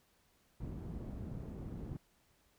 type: low-pass noise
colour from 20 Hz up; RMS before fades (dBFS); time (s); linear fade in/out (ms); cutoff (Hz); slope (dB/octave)
white; -44; 0.6-1.97; 5; 190; 12
effects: pink hiss -72 dBFS RMS until 2.58 s